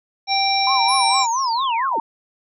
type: harmonic tone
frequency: 784 Hz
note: G5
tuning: in tune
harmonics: 1 / 3 / 5 / 7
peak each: -19 / -24 / -24 / -21 dBFS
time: 0.27-1.27 s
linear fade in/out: 50 ms
type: tone with vibrato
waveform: sine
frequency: 993 Hz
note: B5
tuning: 9 cents sharp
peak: -18 dBFS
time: 0.67-2 s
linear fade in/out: 2 ms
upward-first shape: sine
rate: 4.4 Hz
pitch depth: 160 cents each way
type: linear sweep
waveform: sine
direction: down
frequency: 10548 to 230.7 Hz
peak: -26 dBFS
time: 0.88-1.99 s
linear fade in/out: 5 ms
effects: none